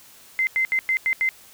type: tone bursts at uneven times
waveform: sine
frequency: 2072 Hz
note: C7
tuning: 17 cents flat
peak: -18 dBFS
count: 6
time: 0.39-0.47 / 0.56-0.65 / 0.72-0.79 / 0.89-0.97 / 1.06-1.13 / 1.21-1.29 s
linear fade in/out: 0 ms
effects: white hiss -49 dBFS RMS until 1.53 s